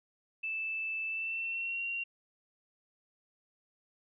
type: tone with pitch glide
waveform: sine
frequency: 2637 to 2755 Hz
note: E7 to F7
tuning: 0 to -24 cents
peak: -33 dBFS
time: 0.43-2.04 s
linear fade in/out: 10 ms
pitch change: +76 cents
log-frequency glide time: 1.07-1.85 s
effects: none